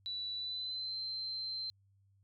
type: tone with pitch glide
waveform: sine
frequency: 3951 to 4112 Hz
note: B7 to C8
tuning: 0 to -31 cents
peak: -37 dBFS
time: 0.06-1.7 s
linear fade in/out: 0 ms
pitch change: +69 cents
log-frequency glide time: 0.35-0.97 s
effects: added 98 Hz sine -66 dBFS peak until 2.23 s